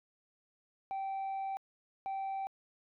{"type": "tone bursts at uneven times", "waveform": "sine", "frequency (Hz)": 777, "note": "G5", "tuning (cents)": -16, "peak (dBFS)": -32, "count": 2, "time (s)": [[0.91, 1.57], [2.06, 2.47]], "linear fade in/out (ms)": 0, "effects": ["tanh soft clip ceiling -34 dBFS"]}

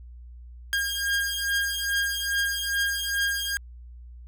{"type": "beating tone pair", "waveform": "sawtooth", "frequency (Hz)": [1616, 1618.4], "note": ["G#6", "G#6"], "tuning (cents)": [-48, -45], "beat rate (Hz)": 2.4, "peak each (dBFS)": -24, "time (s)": [0.73, 3.57], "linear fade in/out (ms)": 0, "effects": ["added 60 Hz sine -41 dBFS peak until 4.27 s"]}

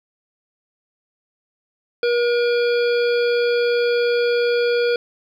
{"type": "harmonic tone with a mistuned harmonic", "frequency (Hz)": 478.6, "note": "A#4", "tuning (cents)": 46, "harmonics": [1, 3, 5, 7, 9, 10], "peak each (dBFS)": [-16, -26, -30, -33, -35, -36], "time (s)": [2.03, 4.96], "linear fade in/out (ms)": 2, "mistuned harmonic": 9, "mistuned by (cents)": 31, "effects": ["9-bit"]}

